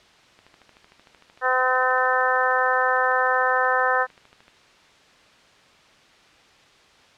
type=click train; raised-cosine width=0.3 ms; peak=-33 dBFS; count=55; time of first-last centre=0.39-4.481 s; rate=13.2 Hz
type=harmonic tone; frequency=255.8 Hz; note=C4; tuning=39 cents flat; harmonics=2 / 3 / 4 / 5 / 6 / 7; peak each=-25 / -25 / -25 / -25 / -25 / -25 dBFS; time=1.41-4.07 s; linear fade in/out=50 ms
effects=white hiss -53 dBFS RMS until 7.17 s + low-pass 4000 Hz 12 dB/octave